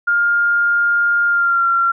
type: tone with pitch glide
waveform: sine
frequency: 1409 to 1372.1 Hz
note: F6 to F6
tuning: +15 to -31 cents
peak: -12 dBFS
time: 0.07-1.92 s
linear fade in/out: 10 ms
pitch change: -46 cents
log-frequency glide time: 1.26-1.66 s
effects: none